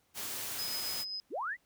white noise, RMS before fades -39 dBFS, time 0.14-1.05 s, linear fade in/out 50 ms
sine tone with tremolo, 5050 Hz, D#8, 25 cents sharp, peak -35 dBFS, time 0.59-1.2 s, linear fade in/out 0 ms, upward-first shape triangle, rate 7.6 Hz, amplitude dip 35%
sine linear sweep, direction up, 197.7 to 2072 Hz, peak -33 dBFS, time 1.3-1.57 s, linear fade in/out 50 ms
effects pink hiss -72 dBFS RMS until 1.65 s + high-pass 60 Hz 12 dB/octave

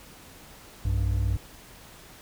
triangle tone pair together, 61.74 / 98 Hz, B1 / G2, 0 / 0 cents, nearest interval minor sixth, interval 800 cents, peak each -23 dBFS, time 0.85-1.37 s, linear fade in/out 5 ms, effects tanh soft clip ceiling -13 dBFS + pink hiss -49 dBFS RMS until 2.21 s

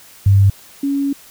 sine tone pair in turn, 98.7 / 279.2 Hz, G2 / C#4, +12 / +13 cents, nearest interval octave + tritone, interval 1801 cents, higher second, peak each -7 / -15 dBFS, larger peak first, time 0.26-0.5 / 0.83-1.13 s, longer second, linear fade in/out 5 ms, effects white hiss -43 dBFS RMS until 1.3 s

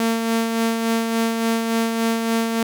sawtooth tone with tremolo, 227.5 Hz, A#3, 42 cents flat, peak -13 dBFS, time 0-2.63 s, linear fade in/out 2 ms, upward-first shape sine, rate 3.5 Hz, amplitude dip 40%, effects none

